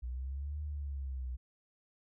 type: linear two-way sweep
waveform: sine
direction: up then down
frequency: 59.7 to 75.4 to 61.4 Hz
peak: -36 dBFS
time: 0.02-1.37 s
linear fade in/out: 20 ms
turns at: 0.61 s
effects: none